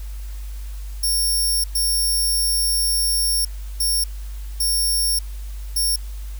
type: tone bursts at uneven times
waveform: 10% pulse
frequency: 5500 Hz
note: F8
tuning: 27 cents flat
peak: -12 dBFS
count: 5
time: 1.03-1.64 / 1.75-3.45 / 3.8-4.04 / 4.6-5.19 / 5.76-5.96 s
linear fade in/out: 5 ms
effects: added 50 Hz sine -28 dBFS peak until 6.39 s + white hiss -47 dBFS RMS until 6.39 s